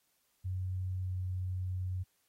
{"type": "tone with pitch glide", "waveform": "sine", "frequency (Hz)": [92.7, 92.11], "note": ["F#2", "F#2"], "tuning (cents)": [4, -7], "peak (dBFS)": -33, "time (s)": [0.44, 2.04], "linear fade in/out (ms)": 20, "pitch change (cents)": -11, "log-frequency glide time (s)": [1.03, 1.11], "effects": ["white hiss -75 dBFS RMS until 2.28 s", "AAC 48 kbps"]}